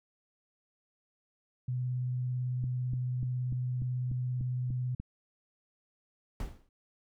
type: tone with vibrato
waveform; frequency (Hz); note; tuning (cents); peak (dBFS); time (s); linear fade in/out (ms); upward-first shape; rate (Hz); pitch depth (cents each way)
sine; 125.5; B2; +28; -30; 1.68-4.95; 5; sine; 18; 13
type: click train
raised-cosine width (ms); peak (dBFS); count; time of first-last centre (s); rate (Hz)
5; -26; 9; 2.64-5; 3.39
type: noise with exponential decay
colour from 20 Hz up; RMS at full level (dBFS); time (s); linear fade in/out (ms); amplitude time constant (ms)
brown; -32; 6.4-6.69; 2; 62
effects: none